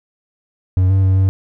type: tone with pitch steps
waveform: triangle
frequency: 92.7 / 96.2 / 94.7 / 95.5 Hz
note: F#2 / G2 / F#2 / G2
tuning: +4 / -32 / +41 / -45 cents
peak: -8 dBFS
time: 0.77-1.29 s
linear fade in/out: 0 ms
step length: 130 ms
effects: none